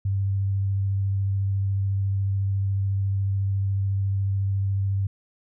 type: tone with vibrato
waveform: sine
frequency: 98 Hz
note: G2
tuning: in tune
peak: -21 dBFS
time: 0.05-5.07 s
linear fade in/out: 5 ms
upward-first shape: sine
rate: 14 Hz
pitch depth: 12 cents each way
effects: none